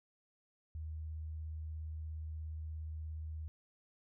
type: tone with vibrato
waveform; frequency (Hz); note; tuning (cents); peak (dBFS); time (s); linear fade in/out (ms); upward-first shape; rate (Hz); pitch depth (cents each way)
sine; 78.4; D#2; +14; -40; 0.75-3.48; 0; square; 17; 10
effects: none